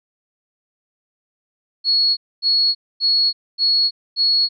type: tone bursts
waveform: sine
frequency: 4348 Hz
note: C#8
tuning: 34 cents flat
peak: -13 dBFS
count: 5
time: 1.84-4.49 s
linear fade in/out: 50 ms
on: 330 ms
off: 250 ms
effects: none